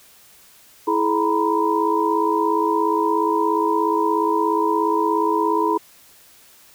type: tone cluster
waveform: sine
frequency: 328.7 / 425.4 / 945 / 1002 Hz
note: E4 / G#4 / A#5 / B5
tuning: -5 / +42 / +23 / +25 cents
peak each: -22 dBFS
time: 0.87-5.78 s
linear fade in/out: 10 ms
effects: white hiss -50 dBFS RMS until 6.74 s